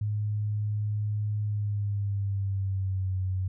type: tone with pitch glide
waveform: sine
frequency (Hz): 105.1 to 93.63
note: G#2 to F#2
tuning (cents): +21 to +21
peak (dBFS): -26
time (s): 0.01-3.48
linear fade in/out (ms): 5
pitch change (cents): -200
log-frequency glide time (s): 1.42-3.17
effects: none